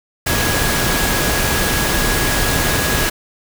sine tone in noise, 1661.2 Hz, G#6, in tune, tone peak -24 dBFS, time 0.26-3.1 s, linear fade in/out 10 ms, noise pink, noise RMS -17 dBFS, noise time 0.26-3.1 s, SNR -10 dB, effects none

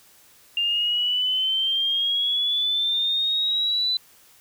sine exponential sweep, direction up, 2794 to 4012 Hz, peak -20 dBFS, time 0.57-3.97 s, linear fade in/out 2 ms, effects white hiss -54 dBFS RMS until 4.4 s

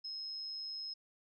sine tone, 5150 Hz, E8, 41 cents flat, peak -40 dBFS, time 0.04-0.94 s, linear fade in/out 10 ms, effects none

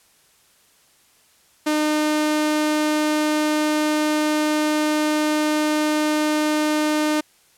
sawtooth tone, 304.1 Hz, D#4, 40 cents flat, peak -14 dBFS, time 1.66-7.21 s, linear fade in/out 10 ms, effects white hiss -57 dBFS RMS until 7.57 s + low-pass 12000 Hz 12 dB/octave

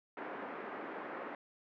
pink band-pass noise, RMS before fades -44 dBFS, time 0.17-1.35 s, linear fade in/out 2 ms, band 260 to 1900 Hz, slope 24 dB/octave, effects none

